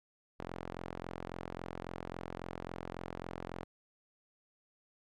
sawtooth tone with band-pass filter, 43.65 Hz, F1, in tune, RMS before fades -44 dBFS, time 0.39-3.64 s, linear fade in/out 10 ms, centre 690 Hz, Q 0.52, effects none

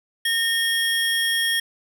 square tone pair together, 1835 / 3270 Hz, A#6 / G#7, -28 / -28 cents, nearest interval minor seventh, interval 1000 cents, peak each -23 dBFS, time 0.25-1.6 s, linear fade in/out 5 ms, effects none

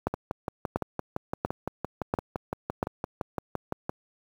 two click trains, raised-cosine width 1 ms, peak -15 / -11 dBFS, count 23 / 5, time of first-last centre 0.14-3.894 / 0.07-2.829 s, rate 5.86 / 1.45 Hz, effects high-pass 60 Hz 12 dB/octave + 8-bit

